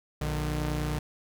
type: tone pair together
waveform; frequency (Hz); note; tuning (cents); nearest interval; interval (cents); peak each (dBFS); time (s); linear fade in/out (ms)
sawtooth; 60.18 / 151; B1 / D3; -44 / +48; octave + major third; 1592; -27; 0.21-0.99; 5
effects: none